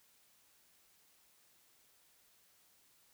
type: silence
effects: white hiss -69 dBFS RMS until 3.13 s